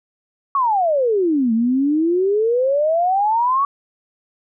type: exponential two-way sweep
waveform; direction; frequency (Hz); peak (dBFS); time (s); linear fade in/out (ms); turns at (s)
sine; down then up; 1139 to 220 to 1139; -14; 0.55-3.65; 2; 1.53
effects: none